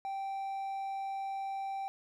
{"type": "tone", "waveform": "triangle", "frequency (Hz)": 781, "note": "G5", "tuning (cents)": -7, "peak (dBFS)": -33, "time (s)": [0.05, 1.88], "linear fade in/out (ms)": 0, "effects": []}